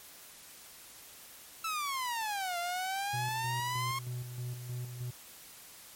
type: exponential two-way sweep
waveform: sawtooth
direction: down then up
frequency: 1332 to 688 to 1084 Hz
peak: -29 dBFS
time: 1.64-3.99 s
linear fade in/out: 5 ms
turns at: 2.58 s
type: tone with tremolo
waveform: triangle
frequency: 123.47 Hz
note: B2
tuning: in tune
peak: -33 dBFS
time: 3.13-5.11 s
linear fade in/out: 10 ms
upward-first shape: square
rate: 3.2 Hz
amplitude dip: 50%
effects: white hiss -52 dBFS RMS until 5.95 s + MP3 64 kbps